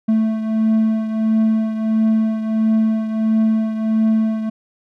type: beating tone pair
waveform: triangle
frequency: 220 / 221.5 Hz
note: A3 / A3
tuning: 0 / +12 cents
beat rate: 1.5 Hz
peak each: -13 / -20 dBFS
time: 0.08-4.5 s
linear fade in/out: 10 ms
effects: none